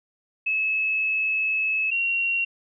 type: tone pair in turn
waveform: sine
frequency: 2592 / 2746 Hz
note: E7 / F7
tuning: -30 / -30 cents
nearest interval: minor second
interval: 100 cents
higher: second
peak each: -21 dBFS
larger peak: neither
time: 0.46-1.91 / 1.91-2.45 s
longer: first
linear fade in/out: 10 ms
effects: none